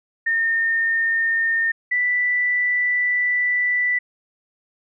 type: tone pair in turn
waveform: sine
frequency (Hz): 1824 / 1975.5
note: A#6 / B6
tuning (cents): -38 / 0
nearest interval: minor second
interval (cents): 138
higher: second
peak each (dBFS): -17 / -17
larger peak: neither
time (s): 0.26-1.72 / 1.91-3.99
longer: second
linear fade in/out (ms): 10
effects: none